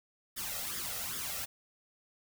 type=noise with flanger; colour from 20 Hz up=white; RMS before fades=-38 dBFS; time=0.36-1.46 s; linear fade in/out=20 ms; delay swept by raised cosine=0.58 to 1.58 ms; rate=2.5 Hz; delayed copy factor=+0.7; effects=none